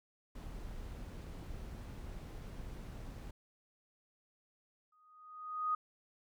brown noise, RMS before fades -46 dBFS, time 0.35-3.31 s, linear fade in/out 5 ms
sine tone with exponential growth, 1244.5 Hz, D#6, in tune, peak -29 dBFS, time 4.92-5.75 s, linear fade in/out 5 ms, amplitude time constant 180 ms
effects none

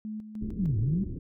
sine tone with tremolo, 214.9 Hz, A3, 41 cents flat, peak -33 dBFS, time 0.05-0.66 s, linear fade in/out 0 ms, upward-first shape square, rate 3.3 Hz, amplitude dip 60%
pink low-pass noise, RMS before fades -36 dBFS, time 0.41-1.19 s, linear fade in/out 10 ms, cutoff 380 Hz, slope 48 dB/octave
sine linear two-way sweep, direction down then up, 207.7 to 96 to 207.7 Hz, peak -24 dBFS, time 0.59-1.04 s, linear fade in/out 5 ms, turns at 0.78 s
effects none

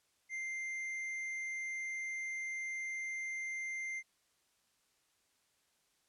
sine tone with tanh clipping, 2093 Hz, C7, in tune, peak -39 dBFS, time 0.29-4.03 s, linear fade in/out 50 ms, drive 7 dB, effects white hiss -75 dBFS RMS until 6.08 s + low-pass 10000 Hz 12 dB/octave

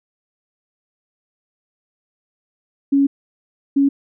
sine tone bursts at uneven times, 278.1 Hz, C#4, 6 cents sharp, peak -11 dBFS, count 2, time 2.92-3.07 / 3.76-3.89 s, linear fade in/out 10 ms, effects none

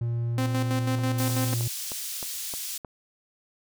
triangle tone, 117.7 Hz, A#2, 17 cents sharp, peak -23 dBFS, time 0.01-1.68 s, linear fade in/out 5 ms
sawtooth tone with tremolo, 259.9 Hz, C4, 11 cents flat, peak -22 dBFS, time 0.38-1.54 s, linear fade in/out 2 ms, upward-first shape square, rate 6.1 Hz, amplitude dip 55%
click train, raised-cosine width 1 ms, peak -24 dBFS, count 7, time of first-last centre 0.99-2.848 s, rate 3.23 Hz
pink high-pass noise, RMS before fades -34 dBFS, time 1.18-2.78 s, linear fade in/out 5 ms, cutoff 4900 Hz, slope 12 dB/octave
effects none

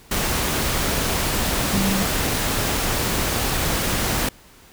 sine tone in noise, 193.6 Hz, G3, 21 cents flat, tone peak -20 dBFS, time 1.73-2.03 s, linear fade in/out 5 ms, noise pink, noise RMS -22 dBFS, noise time 0.11-4.29 s, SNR -1 dB, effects pink hiss -49 dBFS RMS until 4.72 s

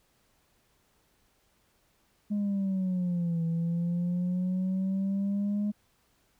sine exponential two-way sweep, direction down then up, 208.4 to 164.81 to 208.4 Hz, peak -24 dBFS, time 2.3-5.72 s, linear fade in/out 20 ms, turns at 3.44 s, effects tanh soft clip ceiling -25 dBFS + pink hiss -69 dBFS RMS until 6.39 s

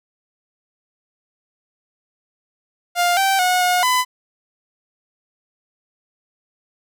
sawtooth tone with pitch steps, 703 / 777 / 728 / 721 / 1005 Hz, F5 / G5 / F#5 / F#5 / B5, +11 / -16 / -28 / -45 / +30 cents, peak -11 dBFS, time 2.95-4.05 s, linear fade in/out 50 ms, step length 220 ms, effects none

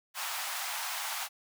pink high-pass noise, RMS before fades -36 dBFS, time 0.14-1.29 s, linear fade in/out 50 ms, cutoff 720 Hz, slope 48 dB/octave, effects none

